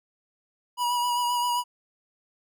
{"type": "tone with vibrato", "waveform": "square", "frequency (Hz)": 970, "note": "B5", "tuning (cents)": -31, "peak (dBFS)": -24, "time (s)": [0.77, 1.64], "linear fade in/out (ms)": 50, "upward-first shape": "sine", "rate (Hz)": 7.6, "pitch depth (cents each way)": 22, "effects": []}